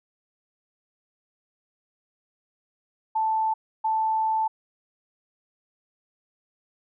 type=tone bursts at uneven times; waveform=sine; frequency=880 Hz; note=A5; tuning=in tune; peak=-21 dBFS; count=2; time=3.15-3.54 / 3.84-4.48 s; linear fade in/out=10 ms; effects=none